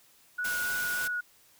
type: tone with vibrato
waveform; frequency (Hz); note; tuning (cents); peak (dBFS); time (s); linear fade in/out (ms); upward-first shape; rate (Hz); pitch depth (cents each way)
sine; 1462; F#6; -21; -29; 0.38-1.21; 10; sine; 3.4; 11
type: noise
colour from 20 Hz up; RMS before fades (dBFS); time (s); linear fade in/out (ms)
white; -37; 0.44-1.08; 10
effects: white hiss -61 dBFS RMS until 1.59 s